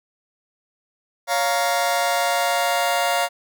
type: chord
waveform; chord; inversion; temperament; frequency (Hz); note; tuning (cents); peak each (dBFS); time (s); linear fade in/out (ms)
sawtooth; Bb minor; first; just; 559.4 / 699.2 / 932.3; Db5 / F5 / Bb5; +16 / +2 / 0; -21 / -17 / -21; 1.27-3.29; 50
effects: none